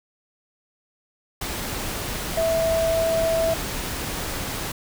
sine tone in noise, 656 Hz, E5, 9 cents flat, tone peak -19 dBFS, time 2.37-3.54 s, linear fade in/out 5 ms, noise pink, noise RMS -29 dBFS, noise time 1.41-4.72 s, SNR +7 dB, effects none

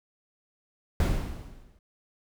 brown noise with exponential decay, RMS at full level -20 dBFS, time 1-1.79 s, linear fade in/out 2 ms, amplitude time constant 170 ms, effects none

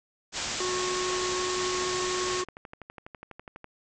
white low-pass noise, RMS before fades -33 dBFS, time 0.32-2.45 s, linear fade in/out 50 ms, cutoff 7700 Hz, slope 96 dB/octave
harmonic tone, 365.4 Hz, F#4, 22 cents flat, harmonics 1 / 3 / 5, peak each -30 / -34 / -44 dBFS, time 0.6-2.44 s, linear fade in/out 5 ms
click train, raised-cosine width 0.5 ms, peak -27 dBFS, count 25, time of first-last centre 1.66-3.643 s, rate 12.1 Hz
effects none

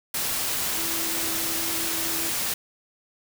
sine tone in noise, 329.6 Hz, E4, in tune, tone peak -36 dBFS, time 0.77-2.3 s, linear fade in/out 5 ms, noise white, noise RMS -27 dBFS, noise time 0.14-2.54 s, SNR -12 dB, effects none

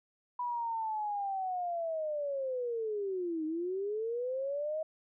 sine linear two-way sweep, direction down then up, 986 to 307.5 to 637 Hz, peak -32 dBFS, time 0.39-4.83 s, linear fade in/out 5 ms, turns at 3.45 s, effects none

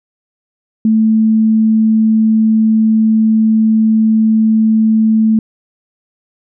sine tone, 220 Hz, A3, in tune, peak -7 dBFS, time 0.85-5.39 s, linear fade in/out 2 ms, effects none

